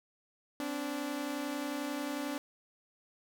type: tone pair together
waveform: sawtooth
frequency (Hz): 258.8 / 290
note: C4 / D4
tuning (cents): -19 / -22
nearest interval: major second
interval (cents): 197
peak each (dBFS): -36 / -32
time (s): 0.6-2.38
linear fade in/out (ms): 0
effects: none